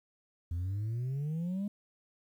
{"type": "exponential sweep", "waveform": "sine", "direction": "up", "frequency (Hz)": [82.8, 207.9], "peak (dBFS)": -29, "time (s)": [0.51, 1.68], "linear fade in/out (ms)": 5, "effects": ["tanh soft clip ceiling -31 dBFS", "11-bit"]}